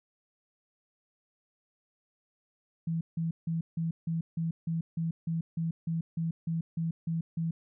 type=tone bursts; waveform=sine; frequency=164.7 Hz; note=E3; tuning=1 cent flat; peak=-28 dBFS; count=16; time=2.87-7.51 s; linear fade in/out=5 ms; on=140 ms; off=160 ms; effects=none